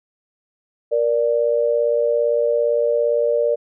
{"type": "tone pair together", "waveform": "sine", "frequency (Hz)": [470.5, 588.1], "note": ["A#4", "D5"], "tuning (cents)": [16, 2], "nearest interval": "major third", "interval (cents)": 386, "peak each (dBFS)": -18, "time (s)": [0.91, 3.56], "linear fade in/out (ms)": 20, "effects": []}